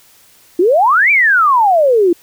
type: exponential two-way sweep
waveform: sine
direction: up then down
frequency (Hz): 329.6 to 2400 to 329.6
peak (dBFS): -7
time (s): 0.59-2.13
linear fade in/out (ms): 5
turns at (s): 1.11
effects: white hiss -47 dBFS RMS until 2.22 s